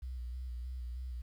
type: tone with vibrato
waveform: sine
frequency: 61.74 Hz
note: B1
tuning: in tune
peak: -38 dBFS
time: 0.02-1.22 s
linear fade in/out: 10 ms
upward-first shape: square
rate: 3.2 Hz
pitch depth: 43 cents each way
effects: 11-bit